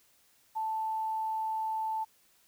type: tone with quantisation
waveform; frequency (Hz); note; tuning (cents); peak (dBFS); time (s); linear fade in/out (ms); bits
sine; 880; A5; 0; -30; 0.55-2.05; 20; 10
effects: white hiss -66 dBFS RMS until 2.47 s